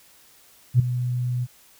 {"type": "tone with ADSR envelope", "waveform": "sine", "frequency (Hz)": 123.7, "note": "B2", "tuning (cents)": 3, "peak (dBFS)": -9, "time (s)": [0.74, 1.47], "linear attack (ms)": 55, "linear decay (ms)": 9, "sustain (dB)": -13, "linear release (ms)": 39, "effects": ["tanh soft clip ceiling -5 dBFS", "white hiss -54 dBFS RMS until 1.79 s"]}